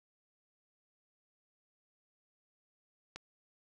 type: click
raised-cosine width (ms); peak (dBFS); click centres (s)
0.2; -26; 3.16
effects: none